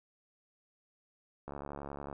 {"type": "click train", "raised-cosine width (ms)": 1, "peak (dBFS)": -28, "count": 47, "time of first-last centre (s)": [1.48, 2.128], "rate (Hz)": 71, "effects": []}